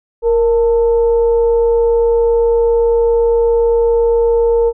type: tone with frequency modulation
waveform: sine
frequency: 466.2 Hz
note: A#4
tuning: in tune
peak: -9 dBFS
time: 0.22-4.73 s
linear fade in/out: 50 ms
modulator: 425 Hz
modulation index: 0.34
effects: none